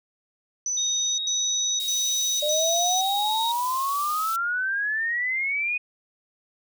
sine tone bursts, 5990 Hz, F#8, 20 cents sharp, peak -24 dBFS, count 4, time 0.66-3.01 s, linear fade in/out 2 ms, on 520 ms, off 90 ms
sine tone with pitch glide, 3729 to 3781 Hz, A#7 to A#7, 0 to +24 cents, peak -26 dBFS, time 0.77-3.52 s, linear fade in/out 5 ms, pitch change +24 cents, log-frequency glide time 1.05-1.27 s
white high-pass noise, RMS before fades -36 dBFS, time 1.8-4.36 s, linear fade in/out 0 ms, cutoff 3100 Hz, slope 24 dB/octave
sine exponential sweep, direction up, 587.3 to 2500 Hz, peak -23 dBFS, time 2.42-5.78 s, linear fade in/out 10 ms
effects none

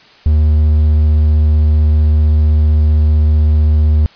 triangle tone, 76.3 Hz, D#2, 33 cents flat, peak -5 dBFS, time 0.26-4.06 s, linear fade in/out 0 ms, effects white hiss -43 dBFS RMS until 4.15 s + resampled to 11025 Hz

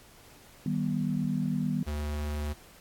sine chord, Eb augmented, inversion none, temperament just, 155.56 / 194.45 / 243.1 Hz, Eb3 / G3 / B3, 0 / -14 / -27 cents, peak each -31 dBFS, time 0.66-1.83 s, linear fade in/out 2 ms
square tone, 74.3 Hz, D2, 21 cents sharp, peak -31 dBFS, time 1.86-2.54 s, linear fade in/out 20 ms
effects pink hiss -55 dBFS RMS until 2.8 s + AAC 64 kbps

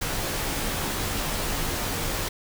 pink noise with comb filter, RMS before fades -28 dBFS, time 0.01-2.29 s, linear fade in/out 10 ms, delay 16 ms, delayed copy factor -0.5, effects none

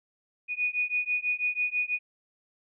sine beating tone pair, 2467 / 2473.1 Hz, D#7 / D#7, -15 / -11 cents, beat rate 6.1 Hz, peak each -29 dBFS, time 0.48-1.99 s, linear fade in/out 50 ms, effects none

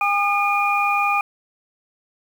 sine tone cluster, 810 / 1217 / 2428 Hz, G#5 / D#6 / D#7, -43 / -39 / -43 cents, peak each -21 dBFS, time 0.01-1.21 s, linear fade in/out 2 ms, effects 7-bit

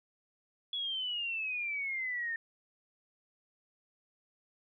sine exponential sweep, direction down, 3400 to 1808 Hz, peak -33 dBFS, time 0.73-2.36 s, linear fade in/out 2 ms, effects none

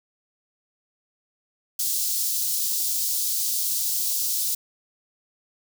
white high-pass noise, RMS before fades -25 dBFS, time 1.79-4.55 s, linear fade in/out 5 ms, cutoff 4300 Hz, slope 24 dB/octave, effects none

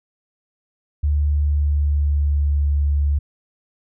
sine tone with pitch glide, 73.42 to 72.08 Hz, D2 to D2, 0 to -32 cents, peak -15 dBFS, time 1.03-3.19 s, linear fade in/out 10 ms, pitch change -32 cents, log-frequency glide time 1.31-2.69 s, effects none

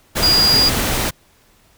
sine tone in noise, 4840 Hz, D#8, 49 cents flat, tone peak -11 dBFS, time 0.22-0.7 s, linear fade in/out 20 ms, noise pink, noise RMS -19 dBFS, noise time 0.15-1.11 s, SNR +5 dB, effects pink hiss -54 dBFS RMS until 1.77 s

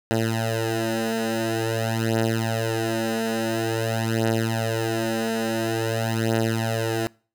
10% pulse beating tone pair, 112.6 / 113.08 Hz, A2 / A2, +40 / +48 cents, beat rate 0.48 Hz, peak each -18 / -16 dBFS, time 0.11-7.07 s, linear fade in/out 0 ms, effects noise-tail reverb RT60 0.4 s tail -25 dB re dry

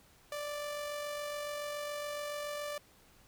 sawtooth tone with amplitude modulation, 587.3 Hz, D5, in tune, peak -32 dBFS, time 0.32-2.78 s, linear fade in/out 2 ms, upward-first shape sine, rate 47.1 Hz, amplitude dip 30%, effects pink hiss -63 dBFS RMS until 3.27 s

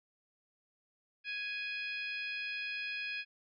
harmonic tone with a mistuned harmonic, 831 Hz, G#5, 1 cent sharp, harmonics 2 / 3 / 4 / 5 / 6, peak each -43 / -38 / -48 / -51 / -49 dBFS, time 1.24-3.25 s, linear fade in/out 50 ms, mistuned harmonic 5, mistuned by +19 cents, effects none

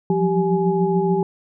sine tone cluster, 173 / 180 / 186.7 / 390.5 / 839 Hz, F3 / F#3 / F#3 / G4 / G#5, -16 / -47 / +16 / -7 / +17 cents, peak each -21 / -27 / -27 / -19 / -25 dBFS, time 0.1-1.23 s, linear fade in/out 2 ms, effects none

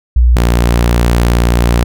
sine / sawtooth tone pair in turn, 60.1 / 58.97 Hz, B1 / A#1, -46 / +21 cents, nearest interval unison, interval 33 cents, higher first, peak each -4 dBFS, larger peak neither, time 0.16-0.36 / 0.36-1.84 s, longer second, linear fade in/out 5 ms, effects none

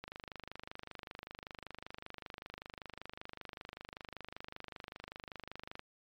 click train, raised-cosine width 0.3 ms, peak -28 dBFS, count 146, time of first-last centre 0.04-5.794 s, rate 25.2 Hz, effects MP3 96 kbps

